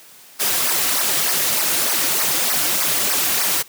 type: noise with flanger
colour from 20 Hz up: white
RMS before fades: -19 dBFS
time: 0.39-3.63 s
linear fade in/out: 20 ms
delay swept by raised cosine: 0.27 to 4.87 ms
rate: 3.3 Hz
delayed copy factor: -1
effects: white hiss -45 dBFS RMS until 3.68 s + high-pass 150 Hz 12 dB/octave